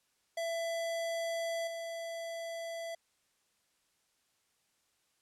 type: tone with level steps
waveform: square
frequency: 667 Hz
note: E5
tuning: 20 cents sharp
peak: -34 / -39 dBFS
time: 0.37-2.95 s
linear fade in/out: 5 ms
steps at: 1.67 s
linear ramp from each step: 5 ms
effects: white hiss -75 dBFS RMS until 5.21 s + low-pass 10000 Hz 12 dB/octave